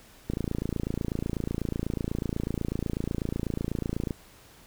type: click train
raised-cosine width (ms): 3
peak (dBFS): -16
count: 108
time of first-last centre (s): 0.3-4.108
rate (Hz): 28.1
effects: pink hiss -54 dBFS RMS until 4.66 s